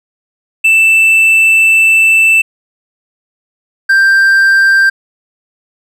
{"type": "tone pair in turn", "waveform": "triangle", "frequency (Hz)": [2653, 1577.5], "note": ["E7", "G6"], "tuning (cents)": [10, 10], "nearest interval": "major sixth", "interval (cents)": 900, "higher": "first", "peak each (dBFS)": -3, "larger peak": "neither", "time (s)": [[0.64, 2.42], [3.89, 4.9]], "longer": "first", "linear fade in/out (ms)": 10, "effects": []}